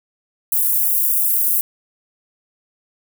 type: high-pass noise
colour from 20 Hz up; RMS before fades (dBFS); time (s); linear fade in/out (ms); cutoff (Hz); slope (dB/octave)
white; -17; 0.52-1.61; 2; 11000; 24
effects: none